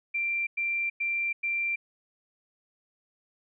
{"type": "tone bursts", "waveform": "sine", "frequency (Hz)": 2362, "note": "D7", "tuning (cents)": 9, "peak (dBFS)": -26, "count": 4, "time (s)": [0.14, 1.76], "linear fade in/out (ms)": 10, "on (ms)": 330, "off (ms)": 100, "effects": []}